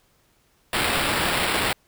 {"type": "noise with sample-and-hold", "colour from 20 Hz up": "white", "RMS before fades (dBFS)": -23, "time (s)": [0.73, 1.73], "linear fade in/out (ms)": 2, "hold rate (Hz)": 6300, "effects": ["pink hiss -63 dBFS RMS until 1.87 s"]}